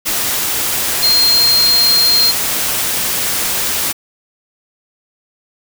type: tone in noise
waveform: sine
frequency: 4200 Hz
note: C8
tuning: 6 cents sharp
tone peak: -9 dBFS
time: 1.02-2.32 s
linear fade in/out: 20 ms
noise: white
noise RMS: -17 dBFS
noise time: 0.05-3.93 s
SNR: +5 dB
effects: none